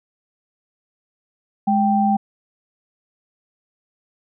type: tone pair together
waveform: sine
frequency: 208.9 / 784 Hz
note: G#3 / G5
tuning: +10 / 0 cents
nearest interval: octave + major seventh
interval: 2290 cents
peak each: -17 dBFS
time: 1.67-2.17 s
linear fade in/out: 10 ms
effects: none